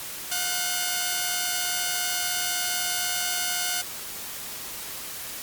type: tone pair together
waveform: 5% pulse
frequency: 716 / 1513.9 Hz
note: F5 / F#6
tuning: +43 / +39 cents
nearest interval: octave + minor second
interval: 1296 cents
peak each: -17 dBFS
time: 0.31-3.82 s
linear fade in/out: 10 ms
effects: white hiss -36 dBFS RMS until 5.42 s + Opus 48 kbps